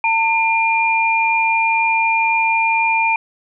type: tone pair together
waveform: sine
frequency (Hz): 901 / 2402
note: A5 / D7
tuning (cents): +41 / +38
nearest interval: octave + perfect fourth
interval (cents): 1697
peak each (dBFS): -16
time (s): 0.04-3.16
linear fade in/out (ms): 2
effects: none